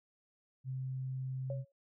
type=tone; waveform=sine; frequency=130.81 Hz; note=C3; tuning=in tune; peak=-36 dBFS; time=0.64-1.65 s; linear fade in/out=50 ms
type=tone with exponential decay; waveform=sine; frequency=554.4 Hz; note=C#5; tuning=in tune; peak=-36 dBFS; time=1.5-1.72 s; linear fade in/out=2 ms; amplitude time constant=47 ms
effects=none